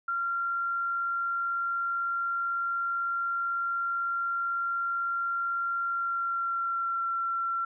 sine tone with pitch glide, 1379 to 1360 Hz, F6 to F6, -22 to -46 cents, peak -27 dBFS, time 0.08-7.65 s, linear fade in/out 5 ms, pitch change -24 cents, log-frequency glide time 5.85-7.15 s, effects none

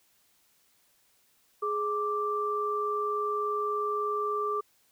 sine tone pair together, 418.3 / 1174.7 Hz, G#4 / D6, +12 / 0 cents, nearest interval octave + tritone, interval 1788 cents, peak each -31 / -29 dBFS, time 1.62-4.61 s, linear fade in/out 10 ms, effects white hiss -67 dBFS RMS until 4.91 s

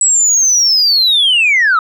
sine linear sweep, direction down, 7902 to 1244.5 Hz, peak -6 dBFS, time 0.01-1.79 s, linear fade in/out 2 ms, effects tanh soft clip ceiling -5 dBFS

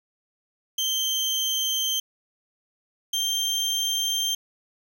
30% pulse tone pair in turn, 3137 / 3162 Hz, G7 / G7, +1 / +14 cents, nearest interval unison, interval 13 cents, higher second, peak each -20 dBFS, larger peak neither, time 0.78-2 / 3.13-4.35 s, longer neither, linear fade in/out 5 ms, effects none

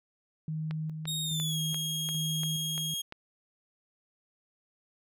sine tone with tremolo, 156.7 Hz, D#3, 13 cents sharp, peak -31 dBFS, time 0.48-2.94 s, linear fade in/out 2 ms, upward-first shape square, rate 1.2 Hz, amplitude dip 40%
click train, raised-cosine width 0.3 ms, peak -25 dBFS, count 8, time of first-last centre 0.71-3.124 s, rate 2.9 Hz
sawtooth tone with pitch glide, 3729 to 3265 Hz, A#7 to G#7, 0 to -30 cents, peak -29 dBFS, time 1.07-3.02 s, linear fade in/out 10 ms, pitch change -230 cents, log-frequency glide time 1.23-1.59 s
effects none

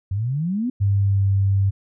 sine exponential sweep, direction up, 92 to 260.6 Hz, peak -20 dBFS, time 0.11-0.7 s, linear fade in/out 5 ms
sine tone with pitch glide, 99.8 to 98.09 Hz, G2 to G2, +32 to +2 cents, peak -15 dBFS, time 0.8-1.71 s, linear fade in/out 20 ms, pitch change -30 cents, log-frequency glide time 0.94-1.25 s
effects none

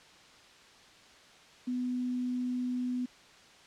sine tone with quantisation, 249.2 Hz, B3, 16 cents sharp, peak -30 dBFS, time 1.67-3.06 s, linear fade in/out 10 ms, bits 9, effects white hiss -56 dBFS RMS until 3.66 s + low-pass 5000 Hz 12 dB/octave

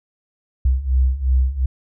sine beating tone pair, 63 / 65.8 Hz, B1 / C2, +35 / +10 cents, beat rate 2.8 Hz, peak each -19 / -16 dBFS, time 0.65-1.66 s, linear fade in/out 5 ms, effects none

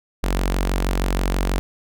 sawtooth tone with notch filter, 46.25 Hz, F#1, in tune, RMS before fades -21 dBFS, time 0.23-1.59 s, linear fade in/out 0 ms, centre 100 Hz, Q 0.92, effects none

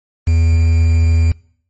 triangle tone with quantisation, 82.41 Hz, E2, in tune, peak -7 dBFS, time 0.27-1.32 s, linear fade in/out 5 ms, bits 5, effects noise-tail reverb RT60 0.6 s tail -24 dB re dry + MP3 32 kbps

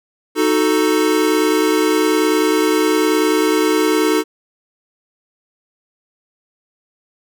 square chord, D# diminished, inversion none, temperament equal, 311.1 / 370 / 440 Hz, D#4 / F#4 / A4, 0 / 0 / 0 cents, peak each -17 / -20 / -18 dBFS, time 0.35-4.24 s, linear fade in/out 50 ms, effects none

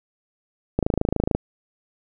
click train, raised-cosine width 2 ms, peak -6 dBFS, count 16, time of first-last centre 0.79-1.35 s, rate 26.8 Hz, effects none

